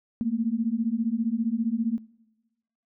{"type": "beating tone pair", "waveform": "sine", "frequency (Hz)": [220, 235], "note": ["A3", "A#3"], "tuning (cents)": [0, 14], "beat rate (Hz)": 15, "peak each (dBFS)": [-28, -26], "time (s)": [0.21, 1.98], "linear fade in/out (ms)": 0, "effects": ["noise-tail reverb RT60 1.0 s tail -22 dB re dry"]}